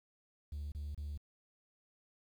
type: tone bursts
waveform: triangle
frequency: 73.42 Hz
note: D2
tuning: in tune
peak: -36 dBFS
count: 3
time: 0.52-1.176 s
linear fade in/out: 5 ms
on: 200 ms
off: 28 ms
effects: tanh soft clip ceiling -34 dBFS + 11-bit